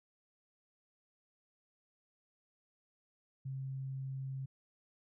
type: tone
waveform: sine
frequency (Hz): 133.8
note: C3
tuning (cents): +39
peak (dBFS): -38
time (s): 3.45-4.46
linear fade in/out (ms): 10
effects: none